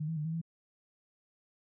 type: tone with pitch steps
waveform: sine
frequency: 152.9 / 162.4 / 150.6 / 161.5 / 165.2 Hz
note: D#3 / E3 / D3 / E3 / E3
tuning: -30 / -26 / +44 / -35 / +4 cents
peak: -32 dBFS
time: 0-0.415 s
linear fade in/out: 10 ms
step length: 83 ms
effects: none